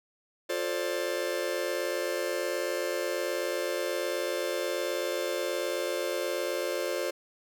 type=chord; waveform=45% pulse; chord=D minor seventh; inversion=first; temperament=just; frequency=352.4 / 440.5 / 528.6 / 587.3 Hz; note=F4 / A4 / C5 / D5; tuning=+16 / +2 / +18 / 0 cents; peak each=-35 / -37 / -33 / -35 dBFS; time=0.49-7.11 s; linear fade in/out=10 ms; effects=none